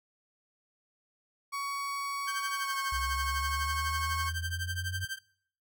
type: tone with pitch glide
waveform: 35% pulse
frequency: 1122 to 1096.4 Hz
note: C#6 to C#6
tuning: +21 to -19 cents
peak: -31 dBFS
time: 1.52-4.3 s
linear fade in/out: 20 ms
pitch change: -40 cents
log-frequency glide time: 2.53-2.76 s
type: tone with tremolo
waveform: sawtooth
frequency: 1568 Hz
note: G6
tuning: in tune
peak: -28 dBFS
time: 2.27-5.19 s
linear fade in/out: 10 ms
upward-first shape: triangle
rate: 12 Hz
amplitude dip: 100%
type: linear sweep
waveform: sine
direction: up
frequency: 62.7 to 93.1 Hz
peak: -34 dBFS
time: 2.92-5.05 s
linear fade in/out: 5 ms
effects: noise-tail reverb RT60 0.6 s tail -22 dB re dry